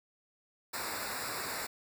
pink noise with comb filter, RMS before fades -38 dBFS, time 0.73-1.67 s, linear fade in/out 10 ms, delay 0.32 ms, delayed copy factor -0.95, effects none

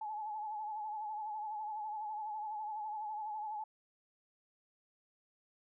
sine tone with vibrato, 853 Hz, G#5, 46 cents sharp, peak -38 dBFS, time 0.01-3.64 s, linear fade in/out 5 ms, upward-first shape triangle, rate 12 Hz, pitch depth 64 cents each way, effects none

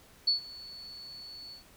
sine tone with ADSR envelope, 4435 Hz, C#8, in tune, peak -21 dBFS, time 0.27-1.64 s, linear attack 9 ms, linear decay 120 ms, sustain -22 dB, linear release 120 ms, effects pink hiss -58 dBFS RMS until 1.76 s

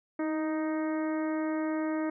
harmonic tone with a mistuned harmonic, 311.1 Hz, D#4, in tune, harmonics 1 / 2 / 3 / 4 / 5 / 6 / 7, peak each -29 / -36 / -42 / -43 / -46 / -46 / -49 dBFS, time 0.19-2.1 s, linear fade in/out 5 ms, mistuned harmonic 1, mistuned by +21 cents, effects none

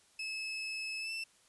30% pulse tone with pitch glide, 2597 to 2665 Hz, E7 to E7, -26 to +18 cents, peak -34 dBFS, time 0.19-1.24 s, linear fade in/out 5 ms, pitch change +44 cents, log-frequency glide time 0.99-1.12 s, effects white hiss -66 dBFS RMS until 1.48 s + resampled to 24000 Hz

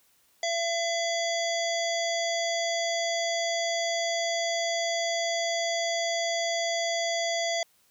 harmonic tone, 675 Hz, E5, 41 cents sharp, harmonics 1 / 3 / 5 / 7 / 9 / 10, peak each -28 / -33 / -35 / -36 / -38 / -38 dBFS, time 0.43-7.63 s, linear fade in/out 2 ms, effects white hiss -65 dBFS RMS until 7.9 s

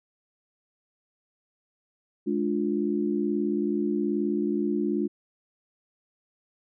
sine chord, D diminished, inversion second, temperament just, 211.4 / 293.7 / 352.4 Hz, Ab3 / D4 / F4, +31 / 0 / +16 cents, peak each -28 dBFS, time 2.26-5.08 s, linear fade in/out 20 ms, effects none

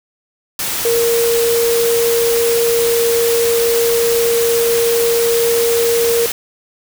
sine tone in noise, 466.2 Hz, A#4, in tune, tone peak -12 dBFS, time 0.85-6.26 s, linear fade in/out 2 ms, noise white, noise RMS -20 dBFS, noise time 0.59-6.32 s, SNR +5 dB, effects none

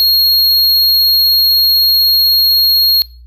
square tone, 4279 Hz, C8, 38 cents sharp, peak -8 dBFS, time 0-3.02 s, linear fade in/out 0 ms, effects noise-tail reverb RT60 0.4 s tail -23 dB re dry + added 60 Hz sine -34 dBFS peak until 3.26 s

